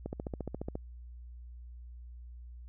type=click train; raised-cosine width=2 ms; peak=-23 dBFS; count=11; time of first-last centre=0.06-0.754 s; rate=14.4 Hz; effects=added 60 Hz sine -45 dBFS peak until 2.68 s